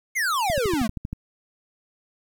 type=exponential sweep; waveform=square; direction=down; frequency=2217 to 203.9 Hz; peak=-22 dBFS; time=0.15-0.88 s; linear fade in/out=20 ms
type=click train; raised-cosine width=5 ms; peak=-17 dBFS; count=9; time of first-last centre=0.5-1.13 s; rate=12.7 Hz
effects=9-bit